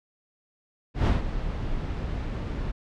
brown noise with ADSR envelope, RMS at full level -18 dBFS, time 0.94-2.72 s, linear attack 130 ms, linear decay 140 ms, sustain -12 dB, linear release 16 ms, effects low-pass 4000 Hz 12 dB/octave

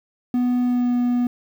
triangle tone with pitch glide, 246.9 to 244.3 Hz, B3 to B3, 0 to -19 cents, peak -15 dBFS, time 0.34-1.27 s, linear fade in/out 2 ms, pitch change -19 cents, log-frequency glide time 0.64-0.95 s, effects 8-bit

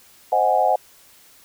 sine chord, Ab dominant seventh, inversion first, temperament equal, 523.3 / 622.3 / 740 / 830.6 Hz, C5 / Eb5 / Gb5 / Ab5, 0 / 0 / 0 / 0 cents, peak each -23 / -22 / -18 / -21 dBFS, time 0.32-0.76 s, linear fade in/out 5 ms, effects white hiss -51 dBFS RMS until 1.44 s

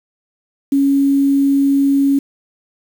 sine tone with quantisation, 277.2 Hz, C#4, in tune, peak -10 dBFS, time 0.72-2.19 s, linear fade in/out 5 ms, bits 6, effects none

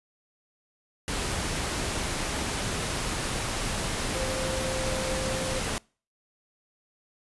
sine tone in noise, 523.3 Hz, C5, in tune, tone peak -32 dBFS, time 4.15-5.59 s, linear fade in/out 0 ms, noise pink, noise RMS -30 dBFS, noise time 1.08-5.78 s, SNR -5 dB, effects noise-tail reverb RT60 0.4 s tail -26 dB re dry + resampled to 24000 Hz

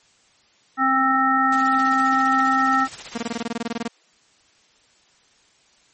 harmonic tone, 264.6 Hz, C4, 20 cents sharp, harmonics 1 / 3 / 5 / 7, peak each -23 / -22 / -18 / -24 dBFS, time 0.77-2.88 s, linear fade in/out 50 ms
white noise with tremolo, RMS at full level -33 dBFS, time 1.52-3.43 s, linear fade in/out 5 ms, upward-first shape sine, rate 15 Hz, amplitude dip 65%
sawtooth tone bursts, 232.4 Hz, A#3, 5 cents flat, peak -19 dBFS, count 15, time 3.15-3.879 s, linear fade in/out 5 ms, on 29 ms, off 21 ms
effects white hiss -58 dBFS RMS until 5.93 s + MP3 32 kbps

